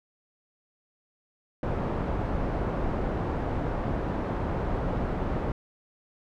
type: low-pass noise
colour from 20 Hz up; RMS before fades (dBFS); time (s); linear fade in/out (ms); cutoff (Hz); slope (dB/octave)
pink; -29; 1.63-5.52; 2; 930; 12
effects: none